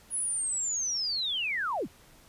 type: linear sweep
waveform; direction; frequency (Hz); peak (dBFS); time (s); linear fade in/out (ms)
sine; down; 10548 to 82.41; -28; 0.1-1.88; 50
effects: pink hiss -57 dBFS RMS until 2.28 s + resampled to 32000 Hz